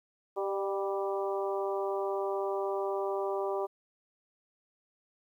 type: harmonic tone with a mistuned harmonic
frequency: 196 Hz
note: G3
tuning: in tune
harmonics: 2 / 3 / 4 / 5 / 6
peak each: -32 / -36 / -38 / -40 / -42 dBFS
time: 0.36-3.67 s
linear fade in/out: 20 ms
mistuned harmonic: 3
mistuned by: +27 cents
effects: 11-bit